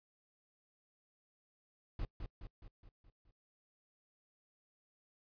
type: noise with echo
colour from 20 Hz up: brown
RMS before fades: -38 dBFS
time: 1.99-2.05 s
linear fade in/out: 2 ms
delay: 210 ms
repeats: 6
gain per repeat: -5 dB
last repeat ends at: 3.31 s
effects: noise-tail reverb RT60 0.1 s tail -24 dB re dry + resampled to 11025 Hz